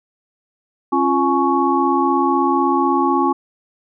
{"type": "tone cluster", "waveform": "sine", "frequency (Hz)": [270.6, 346.7, 843, 1110], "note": ["C#4", "F4", "G#5", "C#6"], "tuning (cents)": [-42, -13, 26, 2], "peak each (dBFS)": -19, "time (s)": [0.92, 3.33], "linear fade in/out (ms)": 10, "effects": []}